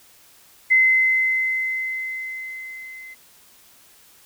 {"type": "tone with level ramp", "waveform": "sine", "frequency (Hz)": 2055, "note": "C7", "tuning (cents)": -32, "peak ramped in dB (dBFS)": [-11, -37], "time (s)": [0.7, 3.15], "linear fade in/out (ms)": 20, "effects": ["white hiss -52 dBFS RMS until 4.25 s"]}